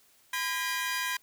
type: tone cluster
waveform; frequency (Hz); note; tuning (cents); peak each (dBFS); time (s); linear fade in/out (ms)
sawtooth; 1010 / 1616 / 1915 / 2426; B5 / G#6 / A#6 / D#7; +39 / -48 / +46 / -44; -31 / -30 / -33 / -34; 0.33-1.17; 5
effects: white hiss -63 dBFS RMS until 1.22 s